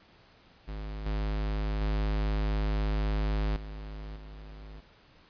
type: tone with level steps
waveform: square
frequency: 51.91 Hz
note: G#1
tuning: in tune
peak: -36 / -29 / -27 / -39 / -44 dBFS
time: 0.67-4.81 s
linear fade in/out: 20 ms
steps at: 1.06 / 1.81 / 3.56 / 4.16 s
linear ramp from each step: 2 ms
effects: pink hiss -59 dBFS RMS until 5.29 s + resampled to 11025 Hz